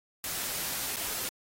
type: noise with dropouts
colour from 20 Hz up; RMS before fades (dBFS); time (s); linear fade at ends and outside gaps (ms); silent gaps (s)
white; -34; 0.24-1.29; 1; 0.961-0.967
effects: AAC 48 kbps